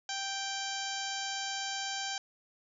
harmonic tone, 784 Hz, G5, in tune, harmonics 1 / 2 / 3 / 4 / 5 / 6 / 7 / 8 / 9, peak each -40 / -41 / -46 / -41 / -45 / -44 / -44 / -44 / -46 dBFS, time 0.09-2.18 s, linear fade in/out 2 ms, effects none

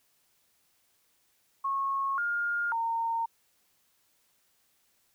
sine tone with pitch steps, 1094 / 1414 / 917 Hz, C#6 / F6 / A#5, -23 / +21 / -29 cents, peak -27 dBFS, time 1.64-3.26 s, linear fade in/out 10 ms, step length 540 ms, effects white hiss -70 dBFS RMS until 5.14 s

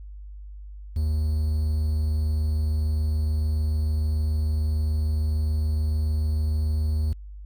triangle tone with quantisation, 76.8 Hz, D#2, 22 cents flat, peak -19 dBFS, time 0.96-7.13 s, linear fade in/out 5 ms, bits 8, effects added 50 Hz sine -37 dBFS peak until 7.45 s

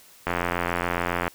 click train, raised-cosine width 0.5 ms, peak -9 dBFS, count 89, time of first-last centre 0.27-1.279 s, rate 87.2 Hz, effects white hiss -52 dBFS RMS until 1.34 s

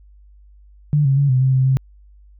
sine tone with pitch steps, 148 / 135.7 / 141.2 / 128.6 / 131.9 / 130.8 / 132.5 Hz, D3 / C#3 / C#3 / C3 / C3 / C3 / C3, +14 / -36 / +32 / -30 / +14 / 0 / +22 cents, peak -12 dBFS, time 0.93-1.77 s, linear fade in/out 0 ms, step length 120 ms, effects added 50 Hz sine -44 dBFS peak until 2.39 s

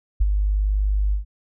sine tone with ADSR envelope, 50.5 Hz, G#1, 48 cents flat, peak -12 dBFS, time 0.2-1.25 s, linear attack 14 ms, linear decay 31 ms, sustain -5 dB, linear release 120 ms, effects none

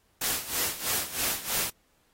white noise with tremolo, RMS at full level -27 dBFS, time 0.21-1.7 s, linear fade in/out 5 ms, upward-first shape sine, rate 3.1 Hz, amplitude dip 80%, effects pink hiss -68 dBFS RMS until 2.13 s + AAC 48 kbps

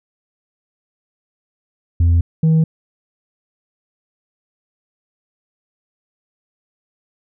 sine tone pair in turn, 84.7 / 159.89 Hz, E2 / D#3, +48 / +47 cents, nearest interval major seventh, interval 1099 cents, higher second, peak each -7 dBFS, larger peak neither, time 2-2.21 / 2.43-2.64 s, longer neither, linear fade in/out 5 ms, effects tanh soft clip ceiling -9 dBFS

